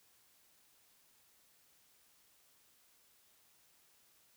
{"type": "silence", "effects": ["white hiss -69 dBFS RMS until 4.36 s"]}